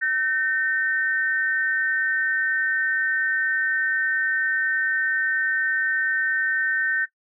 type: tone pair together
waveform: sine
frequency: 1534 / 1824.2 Hz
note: G6 / A#6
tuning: -38 / -38 cents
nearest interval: minor third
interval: 300 cents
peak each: -23 dBFS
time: 0.01-7.06 s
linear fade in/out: 20 ms
effects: noise-tail reverb RT60 0.1 s tail -17 dB re dry